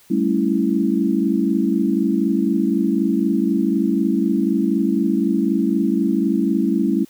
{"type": "chord", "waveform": "sine", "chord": "A dominant seventh", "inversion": "third", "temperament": "equal", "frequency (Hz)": [196, 220, 277.2, 329.6], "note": ["G3", "A3", "C#4", "E4"], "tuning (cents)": [0, 0, 0, 0], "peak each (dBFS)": -21, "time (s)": [0.1, 7.05], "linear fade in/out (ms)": 10, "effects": ["white hiss -52 dBFS RMS until 7.09 s"]}